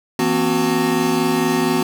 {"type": "tone cluster", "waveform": "square", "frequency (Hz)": [165.5, 239.7, 264, 369.9, 898], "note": ["E3", "A#3", "C4", "F#4", "A5"], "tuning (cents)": [7, 48, 16, 0, 35], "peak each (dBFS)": [-26, -22, -22, -21, -27], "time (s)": [0.19, 1.83], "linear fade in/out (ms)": 2, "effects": []}